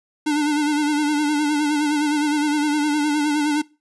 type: tone with vibrato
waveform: square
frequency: 297.2 Hz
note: D4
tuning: 21 cents sharp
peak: -18 dBFS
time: 0.26-3.62 s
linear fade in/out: 10 ms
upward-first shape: sine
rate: 9.7 Hz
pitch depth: 48 cents each way
effects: noise-tail reverb RT60 0.3 s tail -22 dB re dry + resampled to 24000 Hz